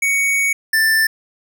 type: tone pair in turn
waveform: square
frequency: 2234 / 1773.1 Hz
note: C#7 / A6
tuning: +13 / +13 cents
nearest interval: major third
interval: 400 cents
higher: first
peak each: -15 / -13 dBFS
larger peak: second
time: 0.02-0.53 / 0.73-1.07 s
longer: first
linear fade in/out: 5 ms
effects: none